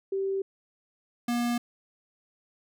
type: tone pair in turn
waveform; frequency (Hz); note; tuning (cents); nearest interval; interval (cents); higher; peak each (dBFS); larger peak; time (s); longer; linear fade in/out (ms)
sine / square; 388.5 / 239.3; G4 / A#3; -16 / +46; minor sixth; 838; first; -26; neither; 0.12-0.42 / 1.28-1.58; neither; 5
effects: none